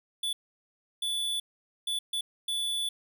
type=tone bursts at uneven times; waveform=square; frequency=3464 Hz; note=A7; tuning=28 cents flat; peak=-29 dBFS; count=5; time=0.23-0.33 / 1.02-1.4 / 1.87-1.99 / 2.13-2.21 / 2.48-2.89 s; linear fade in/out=5 ms; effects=none

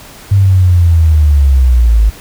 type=linear sweep; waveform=sine; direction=down; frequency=100.3 to 51.5 Hz; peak=-4 dBFS; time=0.31-2.1 s; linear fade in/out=10 ms; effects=pink hiss -34 dBFS RMS until 2.2 s

